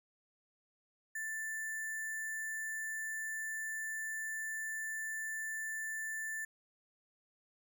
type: tone with sample-and-hold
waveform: sine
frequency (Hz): 1767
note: A6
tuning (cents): +7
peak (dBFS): -37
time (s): 1.15-6.45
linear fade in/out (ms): 5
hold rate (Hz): 8820
effects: none